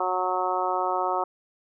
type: harmonic tone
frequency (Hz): 183.6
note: F#3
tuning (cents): -13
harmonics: 2 / 3 / 4 / 5 / 6 / 7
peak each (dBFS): -32 / -32 / -28 / -29 / -31 / -31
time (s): 0-1.24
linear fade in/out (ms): 5
effects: none

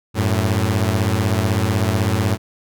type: beating tone pair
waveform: sawtooth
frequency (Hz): 94 / 110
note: F#2 / A2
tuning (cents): +28 / 0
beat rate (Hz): 16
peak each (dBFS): -15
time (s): 0.14-2.38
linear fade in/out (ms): 50
effects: none

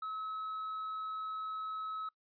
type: tone with tanh clipping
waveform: sine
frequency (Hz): 1288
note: E6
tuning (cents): -41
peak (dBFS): -38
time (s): 0.02-2.09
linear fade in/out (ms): 5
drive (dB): 2
effects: noise-tail reverb RT60 0.1 s tail -21 dB re dry + resampled to 11025 Hz

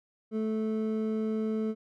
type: tone pair together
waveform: triangle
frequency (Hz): 218.6 / 436.9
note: A3 / A4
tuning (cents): -11 / -12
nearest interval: octave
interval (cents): 1199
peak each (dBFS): -27 / -31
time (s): 0.31-1.75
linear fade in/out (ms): 50
effects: none

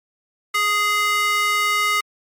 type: tone with high-pass filter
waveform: square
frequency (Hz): 415.3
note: G#4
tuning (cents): 0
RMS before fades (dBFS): -19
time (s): 0.54-2.01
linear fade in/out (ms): 10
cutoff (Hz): 1600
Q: 9.3
effects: MP3 64 kbps

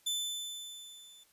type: tone with level ramp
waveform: sawtooth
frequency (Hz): 3520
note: A7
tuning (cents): 0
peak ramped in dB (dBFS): -27 to -52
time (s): 0.06-1.24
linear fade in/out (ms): 10
effects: white hiss -67 dBFS RMS until 1.32 s + resampled to 32000 Hz

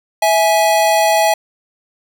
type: tone pair together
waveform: square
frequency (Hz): 655 / 836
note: E5 / G#5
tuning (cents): -11 / +11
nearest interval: major third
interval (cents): 422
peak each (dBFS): -14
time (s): 0.22-1.34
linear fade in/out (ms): 5
effects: none

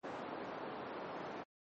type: band-pass noise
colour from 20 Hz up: white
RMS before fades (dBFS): -45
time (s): 0.03-1.44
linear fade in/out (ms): 20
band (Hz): 210 to 840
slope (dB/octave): 12
effects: MP3 32 kbps

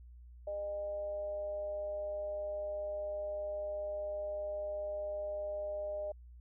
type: tone with amplitude modulation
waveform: sine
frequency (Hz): 608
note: D#5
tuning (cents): -40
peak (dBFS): -34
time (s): 0.47-6.12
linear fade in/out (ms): 5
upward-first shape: sine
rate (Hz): 203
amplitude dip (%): 40
effects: added 60 Hz sine -51 dBFS peak until 6.4 s

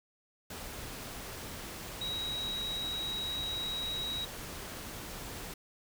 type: tone in noise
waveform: sine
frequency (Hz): 3834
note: A#7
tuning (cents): +48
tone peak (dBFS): -34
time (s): 2.01-4.25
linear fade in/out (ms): 5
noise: pink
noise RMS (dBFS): -43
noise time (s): 0.5-5.54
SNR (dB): +6
effects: none

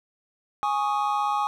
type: chord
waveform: triangle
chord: Ab suspended fourth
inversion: none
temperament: equal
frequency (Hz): 830.6 / 1108.7 / 1244.5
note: Ab5 / Db6 / Eb6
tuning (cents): 0 / 0 / 0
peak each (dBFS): -23 / -26 / -27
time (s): 0.63-1.47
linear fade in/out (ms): 0
effects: none

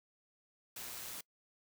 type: noise with amplitude modulation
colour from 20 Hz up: white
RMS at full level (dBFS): -44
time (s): 0.76-1.21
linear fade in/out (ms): 5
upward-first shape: sine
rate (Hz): 124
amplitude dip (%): 30
effects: noise-tail reverb RT60 0.1 s tail -24 dB re dry

